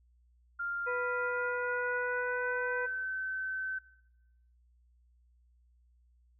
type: tone with pitch glide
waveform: sine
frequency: 1396.9 to 1532.2 Hz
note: F6 to G6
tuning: 0 to -40 cents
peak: -33 dBFS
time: 0.59-3.79 s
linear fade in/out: 10 ms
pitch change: +160 cents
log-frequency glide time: 1.16-2.74 s
type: harmonic tone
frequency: 493.9 Hz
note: B4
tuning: in tune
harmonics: 1 / 2 / 4 / 5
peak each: -34 / -40 / -46 / -48 dBFS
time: 0.86-2.87 s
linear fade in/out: 20 ms
effects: noise-tail reverb RT60 0.8 s tail -19 dB re dry + added 60 Hz sine -63 dBFS peak until 6.39 s